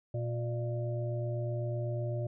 harmonic tone with a mistuned harmonic, 119 Hz, A#2, 36 cents sharp, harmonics 1 / 3 / 5 / 6, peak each -32 / -42 / -39 / -51 dBFS, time 0.14-2.27 s, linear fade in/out 5 ms, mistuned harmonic 6, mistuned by -77 cents, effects none

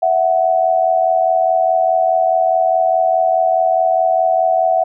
sine tone pair together, 659 / 743.8 Hz, E5 / F#5, -1 / +9 cents, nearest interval major second, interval 210 cents, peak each -14 dBFS, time 0.02-4.84 s, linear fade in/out 10 ms, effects none

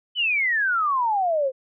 sine exponential sweep, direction down, 3056 to 508 Hz, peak -19 dBFS, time 0.15-1.52 s, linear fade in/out 50 ms, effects none

